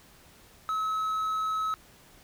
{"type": "tone", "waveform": "triangle", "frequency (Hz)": 1288, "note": "E6", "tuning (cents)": -41, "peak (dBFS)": -25, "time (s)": [0.69, 1.74], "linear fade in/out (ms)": 0, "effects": ["pink hiss -56 dBFS RMS until 2.23 s"]}